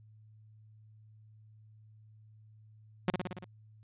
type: tone with echo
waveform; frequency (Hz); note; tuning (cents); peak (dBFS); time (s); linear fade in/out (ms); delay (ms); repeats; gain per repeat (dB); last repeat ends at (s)
sawtooth; 181.6; F#3; -32; -22; 3.08-3.1; 0; 57; 6; -3; 3.442
effects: added 108 Hz sine -55 dBFS peak until 3.83 s + resampled to 8000 Hz